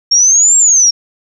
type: exponential two-way sweep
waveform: sine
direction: up then down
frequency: 5500 to 7550 to 5500 Hz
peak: -5 dBFS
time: 0.11-0.91 s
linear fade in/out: 10 ms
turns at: 0.57 s
effects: none